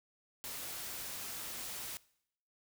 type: noise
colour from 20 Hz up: white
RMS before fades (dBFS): -43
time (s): 0.44-1.97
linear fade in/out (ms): 0
effects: noise-tail reverb RT60 0.7 s tail -21 dB re dry